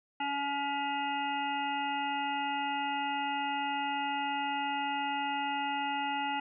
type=harmonic tone; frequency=282.7 Hz; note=C#4; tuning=34 cents sharp; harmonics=1 / 3 / 5 / 7 / 9 / 10; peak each=-40 / -32 / -41 / -42 / -43 / -41 dBFS; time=0.2-6.4 s; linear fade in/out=5 ms; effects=none